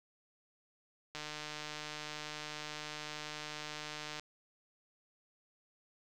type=click train; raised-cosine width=0.2 ms; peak=-25 dBFS; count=461; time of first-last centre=1.15-4.196 s; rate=151 Hz; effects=none